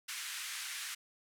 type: band-pass noise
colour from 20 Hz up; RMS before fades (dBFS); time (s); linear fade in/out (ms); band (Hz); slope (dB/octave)
pink; -42; 0.08-0.95; 10; 1500 to 12000; 24
effects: none